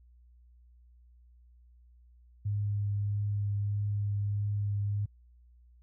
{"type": "tone with vibrato", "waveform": "sine", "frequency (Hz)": 102.4, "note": "G#2", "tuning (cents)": -24, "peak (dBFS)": -28, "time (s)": [2.45, 5.06], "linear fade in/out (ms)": 10, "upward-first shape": "triangle", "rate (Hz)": 1.6, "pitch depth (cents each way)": 12, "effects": ["added 60 Hz sine -56 dBFS peak until 5.82 s"]}